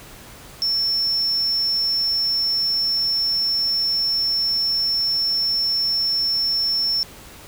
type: tone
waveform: triangle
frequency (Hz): 5400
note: E8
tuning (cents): +41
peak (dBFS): -17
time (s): 0.62-7.03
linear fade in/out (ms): 0
effects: pink hiss -42 dBFS RMS until 7.47 s